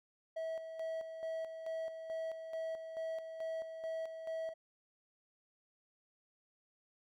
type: tone with tremolo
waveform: triangle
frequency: 648 Hz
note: E5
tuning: 30 cents flat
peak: -35 dBFS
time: 0.36-4.54 s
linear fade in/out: 10 ms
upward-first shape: square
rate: 2.3 Hz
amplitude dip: 55%
effects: none